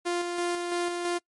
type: tone with tremolo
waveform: sawtooth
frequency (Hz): 349.2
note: F4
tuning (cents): 0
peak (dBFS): -22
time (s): 0.05-1.19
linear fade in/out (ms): 20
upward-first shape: square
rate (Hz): 3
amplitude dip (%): 35
effects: noise-tail reverb RT60 0.1 s tail -25 dB re dry + MP3 48 kbps